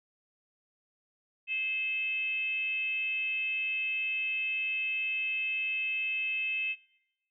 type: tone with frequency modulation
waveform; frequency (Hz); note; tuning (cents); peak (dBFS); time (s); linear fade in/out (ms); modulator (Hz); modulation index
sine; 2599; E7; -25; -29; 1.47-6.76; 50; 507; 0.41
effects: noise-tail reverb RT60 0.9 s tail -20 dB re dry